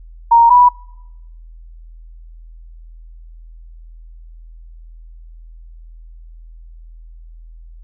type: tone pair in turn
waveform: sine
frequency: 932.3 / 980.9 Hz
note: A#5 / B5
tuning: 0 / -12 cents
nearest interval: minor second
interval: 88 cents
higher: second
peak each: -5 dBFS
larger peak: neither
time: 0.31-0.5 / 0.5-0.69 s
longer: neither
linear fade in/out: 10 ms
effects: noise-tail reverb RT60 0.9 s tail -25 dB re dry + added 41 Hz sine -35 dBFS peak until 7.83 s